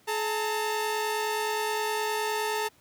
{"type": "tone pair together", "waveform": "sawtooth", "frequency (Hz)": [427.1, 903.8], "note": ["G#4", "A5"], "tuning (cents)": [48, 46], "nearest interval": "octave + minor second", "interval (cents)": 1298, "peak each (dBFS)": -26, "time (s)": [0.07, 2.69], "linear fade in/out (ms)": 20, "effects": ["pink hiss -61 dBFS RMS until 2.8 s", "high-pass 80 Hz 12 dB/octave"]}